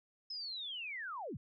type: linear sweep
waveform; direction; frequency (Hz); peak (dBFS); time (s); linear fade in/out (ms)
sine; down; 5200 to 74.7; -40; 0.3-1.37; 5
effects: none